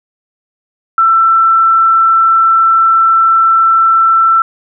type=tone; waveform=sine; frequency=1337 Hz; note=E6; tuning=24 cents sharp; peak=-5 dBFS; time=0.98-4.42 s; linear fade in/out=2 ms; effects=none